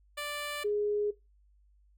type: tone pair in turn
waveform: 10% pulse / sine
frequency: 587.3 / 415.3 Hz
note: D5 / G#4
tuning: 0 / 0 cents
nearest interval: tritone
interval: 600 cents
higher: first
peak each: -27 dBFS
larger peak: neither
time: 0.17-0.64 / 0.64-1.11 s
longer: neither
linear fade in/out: 10 ms
effects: noise-tail reverb RT60 0.2 s tail -18 dB re dry + added 50 Hz sine -61 dBFS peak until 1.97 s